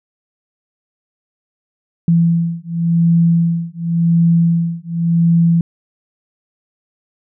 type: beating tone pair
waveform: sine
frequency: 167.7 / 168.61 Hz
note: E3 / E3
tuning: +30 / +39 cents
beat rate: 0.91 Hz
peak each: -14 dBFS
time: 2.08-5.61 s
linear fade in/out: 2 ms
effects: none